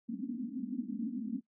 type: band-pass noise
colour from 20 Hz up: white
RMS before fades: -38 dBFS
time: 0.08-1.41 s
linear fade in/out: 20 ms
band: 200 to 280 Hz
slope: 96 dB/octave
effects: noise-tail reverb RT60 0.1 s tail -18 dB re dry